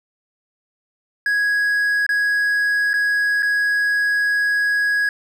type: tone with dropouts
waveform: triangle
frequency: 1661.2 Hz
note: G#6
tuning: in tune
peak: -14 dBFS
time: 1.26-5.09 s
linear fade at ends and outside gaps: 2 ms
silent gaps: 2.065-2.091 / 2.933-2.939 / 3.424-3.429 s
effects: none